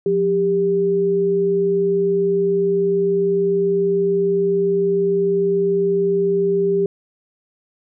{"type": "tone pair together", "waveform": "sine", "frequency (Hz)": [176.6, 397.1], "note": ["F3", "G4"], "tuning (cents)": [20, 22], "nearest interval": "octave + major second", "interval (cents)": 1402, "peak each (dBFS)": [-24, -15], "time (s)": [0.06, 6.86], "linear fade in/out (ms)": 2, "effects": []}